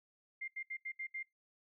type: tone bursts at uneven times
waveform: sine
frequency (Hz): 2100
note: C7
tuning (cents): +6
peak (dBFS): -39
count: 6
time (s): 0.41-0.48 / 0.56-0.63 / 0.7-0.77 / 0.85-0.92 / 0.99-1.07 / 1.14-1.23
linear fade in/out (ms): 10
effects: noise-tail reverb RT60 0.2 s tail -24 dB re dry